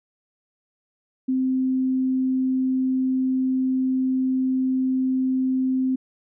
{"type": "tone", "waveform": "sine", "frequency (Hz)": 260, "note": "C4", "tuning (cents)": -11, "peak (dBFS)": -19, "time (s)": [1.28, 5.96], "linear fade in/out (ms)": 10, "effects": []}